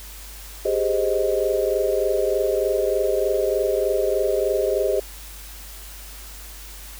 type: chord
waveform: sine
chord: Ab major seventh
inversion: third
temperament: equal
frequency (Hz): 392 / 415.3 / 523.3 / 622.3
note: G4 / Ab4 / C5 / Eb5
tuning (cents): 0 / 0 / 0 / 0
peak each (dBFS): -24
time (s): 0.65-5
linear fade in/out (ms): 5
effects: added 50 Hz sine -39 dBFS peak until 6.99 s + white hiss -41 dBFS RMS until 6.99 s